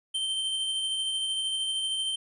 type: tone with tremolo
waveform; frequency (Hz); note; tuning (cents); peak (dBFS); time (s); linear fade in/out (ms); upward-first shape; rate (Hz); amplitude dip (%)
square; 3119; G7; -9; -27; 0.14-2.16; 10; sine; 13; 25
effects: resampled to 24000 Hz